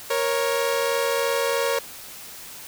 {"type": "tone pair together", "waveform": "sawtooth", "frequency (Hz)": [468.9, 552], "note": ["A#4", "C#5"], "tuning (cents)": [10, -7], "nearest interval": "minor third", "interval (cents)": 283, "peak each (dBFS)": -20, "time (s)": [0.1, 1.79], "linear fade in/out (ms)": 5, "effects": ["white hiss -40 dBFS RMS until 2.67 s"]}